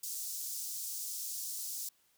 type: high-pass noise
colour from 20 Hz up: pink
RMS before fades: -40 dBFS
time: 0.03-1.89 s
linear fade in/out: 5 ms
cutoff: 5600 Hz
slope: 24 dB/octave
effects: white hiss -71 dBFS RMS until 2.17 s